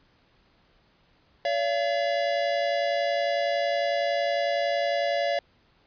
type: tone pair together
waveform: square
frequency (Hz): 570 / 680.9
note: C#5 / F5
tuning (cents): +48 / -44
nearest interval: minor third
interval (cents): 308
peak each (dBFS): -27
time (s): 1.45-5.39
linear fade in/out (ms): 2
effects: pink hiss -63 dBFS RMS until 5.86 s + resampled to 11025 Hz